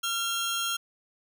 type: tone pair together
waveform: sawtooth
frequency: 1374 / 3240 Hz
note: F6 / G#7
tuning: -29 / -43 cents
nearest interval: octave + minor third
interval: 1486 cents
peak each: -27 dBFS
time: 0.03-0.77 s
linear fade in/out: 10 ms
effects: none